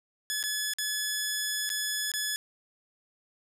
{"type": "tone with dropouts", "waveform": "10% pulse", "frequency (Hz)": 1710, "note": "A6", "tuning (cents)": -50, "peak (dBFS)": -20, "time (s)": [0.3, 2.36], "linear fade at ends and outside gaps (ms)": 0, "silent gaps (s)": [[0.428, 0.438], [0.736, 0.785], [1.692, 1.701], [2.117, 2.138]], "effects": []}